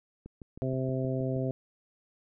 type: click train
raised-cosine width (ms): 3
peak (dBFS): -31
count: 8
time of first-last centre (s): 0.26-1.364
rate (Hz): 6.34
type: harmonic tone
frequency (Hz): 130.8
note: C3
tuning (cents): 0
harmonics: 1 / 2 / 3 / 4 / 5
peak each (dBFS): -31 / -34 / -36 / -37 / -38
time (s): 0.62-1.51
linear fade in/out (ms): 0
effects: none